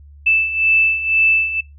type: beating tone pair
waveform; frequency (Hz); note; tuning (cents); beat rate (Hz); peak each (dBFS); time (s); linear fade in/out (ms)
sine; 2637 / 2639; E7 / E7; 0 / +1; 2; -19 / -14; 0.26-1.61; 10
effects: noise-tail reverb RT60 0.2 s tail -21 dB re dry + added 72 Hz sine -39 dBFS peak until 1.78 s